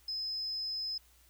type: tone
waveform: sine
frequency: 5100 Hz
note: D#8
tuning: 42 cents sharp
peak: -34 dBFS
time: 0.08-0.98 s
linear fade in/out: 5 ms
effects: added 60 Hz sine -64 dBFS peak until 1.29 s + white hiss -65 dBFS RMS until 1.29 s